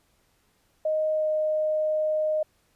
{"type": "tone with pitch glide", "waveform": "sine", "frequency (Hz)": [622, 618.1], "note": ["D#5", "D#5"], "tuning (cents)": [-1, -12], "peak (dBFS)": -22, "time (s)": [0.85, 2.43], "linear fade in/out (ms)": 5, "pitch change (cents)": -11, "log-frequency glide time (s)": [1.13, 1.28], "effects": ["pink hiss -67 dBFS RMS until 2.75 s", "resampled to 32000 Hz"]}